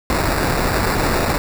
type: noise with sample-and-hold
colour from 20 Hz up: pink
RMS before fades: -18 dBFS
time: 0.1-1.38 s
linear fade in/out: 0 ms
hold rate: 3150 Hz
effects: none